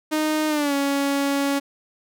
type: tone with pitch glide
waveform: sawtooth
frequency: 308.6 to 279.7 Hz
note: D#4 to C#4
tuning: -14 to +16 cents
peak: -16 dBFS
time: 0.11-1.6 s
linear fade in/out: 20 ms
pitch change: -170 cents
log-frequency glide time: 0.48-0.74 s
effects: none